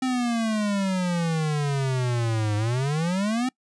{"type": "exponential two-way sweep", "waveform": "square", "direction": "down then up", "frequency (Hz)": [261.6, 103.4, 261.6], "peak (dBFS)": -23, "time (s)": [0.02, 3.49], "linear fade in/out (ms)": 5, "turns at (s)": 2.56, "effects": ["noise-tail reverb RT60 0.1 s tail -25 dB re dry", "resampled to 22050 Hz"]}